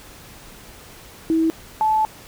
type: tone pair in turn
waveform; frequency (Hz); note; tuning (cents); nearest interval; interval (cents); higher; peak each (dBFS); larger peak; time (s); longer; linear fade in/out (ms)
sine; 323.7 / 868.9; E4 / A5; -31 / -22; octave + perfect fourth; 1709; second; -15; neither; 1.3-1.5 / 1.81-2.05; second; 0
effects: pink hiss -43 dBFS RMS until 2.27 s

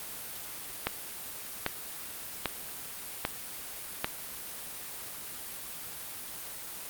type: click train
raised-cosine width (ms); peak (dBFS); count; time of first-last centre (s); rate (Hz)
0.3; -11; 5; 0.87-4.045; 1.26
effects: white hiss -41 dBFS RMS until 6.89 s + Opus 32 kbps

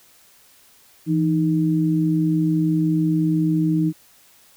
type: tone pair together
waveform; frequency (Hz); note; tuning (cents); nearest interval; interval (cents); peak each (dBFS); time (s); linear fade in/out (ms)
sine; 165.12 / 311.1; E3 / D#4; +3 / 0; major seventh; 1097; -19; 1.06-3.93; 50
effects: white hiss -53 dBFS RMS until 4.56 s

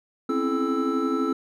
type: tone cluster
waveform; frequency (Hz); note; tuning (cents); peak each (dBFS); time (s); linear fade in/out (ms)
triangle; 256.6 / 268.4 / 333.1 / 428.1 / 1320; C4 / C4 / E4 / A4 / E6; -34 / +44 / +18 / -47 / +2; -30 / -24 / -26 / -27 / -28; 0.29-1.33; 5
effects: none

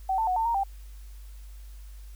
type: tone with pitch steps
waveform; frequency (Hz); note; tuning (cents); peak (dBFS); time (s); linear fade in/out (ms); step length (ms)
sine; 763 / 890 / 736 / 900 / 931 / 786; G5 / A5 / F#5 / A5 / A#5 / G5; -47 / +20 / -9 / +39 / -2 / +4; -23; 0.09-0.636; 5; 91
effects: added 50 Hz sine -41 dBFS peak until 2.15 s + white hiss -59 dBFS RMS until 2.15 s

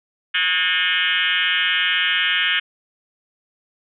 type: tone with frequency modulation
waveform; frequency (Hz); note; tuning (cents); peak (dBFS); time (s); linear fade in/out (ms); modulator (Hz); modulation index
sine; 2342; D7; -5; -16; 0.34-2.6; 10; 178; 5
effects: none

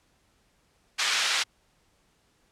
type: band-pass noise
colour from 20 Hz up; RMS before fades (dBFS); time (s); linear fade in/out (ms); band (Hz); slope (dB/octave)
pink; -26; 0.98-1.44; 20; 1800 to 5500; 12
effects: pink hiss -67 dBFS RMS until 2.51 s + low-pass 10000 Hz 12 dB/octave

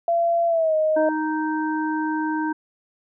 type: tone with pitch glide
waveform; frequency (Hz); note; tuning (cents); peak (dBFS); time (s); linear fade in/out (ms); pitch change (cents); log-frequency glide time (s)
sine; 680 to 623.6; F5 to D#5; -46 to +4; -17; 0.08-1.09; 2; -150; 0.47-0.75
type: harmonic tone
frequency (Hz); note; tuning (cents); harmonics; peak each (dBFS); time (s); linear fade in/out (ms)
311.1; D#4; 0; 1 / 3 / 5; -23 / -27 / -31; 0.96-2.53; 10
effects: none

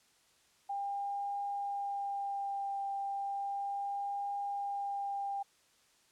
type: tone with vibrato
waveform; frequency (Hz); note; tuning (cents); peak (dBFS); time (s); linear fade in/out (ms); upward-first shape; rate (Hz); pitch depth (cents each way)
sine; 799; G5; +33; -34; 0.69-5.43; 10; triangle; 0.34; 15
effects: white hiss -68 dBFS RMS until 6.11 s + low-pass 9000 Hz 12 dB/octave

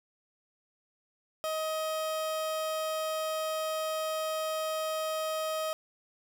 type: tone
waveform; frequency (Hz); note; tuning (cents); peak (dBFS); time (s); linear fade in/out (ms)
30% pulse; 630; D#5; +21; -28; 1.44-5.73; 0
effects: none

